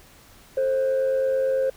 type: tone pair together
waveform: sine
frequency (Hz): 440 / 529.1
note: A4 / C5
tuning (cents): 0 / +19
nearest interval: minor third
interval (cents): 319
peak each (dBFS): -28 / -18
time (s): 0.57-1.7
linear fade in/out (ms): 5
effects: tanh soft clip ceiling -17 dBFS + pink hiss -51 dBFS RMS until 1.76 s